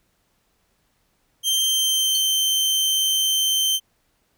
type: tone with pitch glide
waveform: sawtooth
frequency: 3147 to 3111 Hz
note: G7 to G7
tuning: +6 to -14 cents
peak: -15 dBFS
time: 1.43-3.8 s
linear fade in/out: 50 ms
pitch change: -20 cents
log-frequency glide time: 1.57-2.17 s
type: tone with exponential decay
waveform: 35% pulse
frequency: 4360 Hz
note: C#8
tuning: 29 cents flat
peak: -22 dBFS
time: 2.15-2.23 s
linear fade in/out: 2 ms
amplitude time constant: 16 ms
effects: pink hiss -67 dBFS RMS until 4.37 s